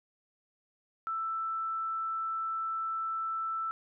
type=tone; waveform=sine; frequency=1325 Hz; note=E6; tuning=9 cents sharp; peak=-31 dBFS; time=1.07-3.71 s; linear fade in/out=0 ms; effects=none